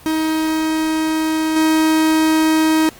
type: tone with level steps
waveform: 45% pulse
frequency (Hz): 315.8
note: D#4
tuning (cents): +26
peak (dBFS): -16 / -12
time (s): 0.06-2.89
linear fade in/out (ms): 0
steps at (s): 1.56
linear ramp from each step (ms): 5
effects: pink hiss -42 dBFS RMS until 2.99 s + Opus 24 kbps